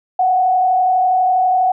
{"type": "tone with frequency modulation", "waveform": "sine", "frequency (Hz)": 740, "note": "F#5", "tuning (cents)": 0, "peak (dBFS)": -11, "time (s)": [0.19, 1.72], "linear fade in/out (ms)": 5, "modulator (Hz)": 32.2, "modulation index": 0.57, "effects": []}